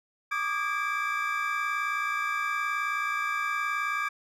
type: tone cluster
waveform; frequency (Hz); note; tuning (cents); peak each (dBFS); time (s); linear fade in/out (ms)
triangle; 1162 / 1221 / 1635 / 2324; D6 / D#6 / G#6 / D7; -19 / -33 / -28 / -19; -31; 0.31-4.09; 10
effects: none